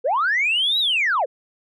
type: linear two-way sweep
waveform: sine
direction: up then down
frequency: 440 to 3951 to 440 Hz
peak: -16 dBFS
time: 0.04-1.26 s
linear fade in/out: 20 ms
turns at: 0.79 s
effects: tanh soft clip ceiling -13 dBFS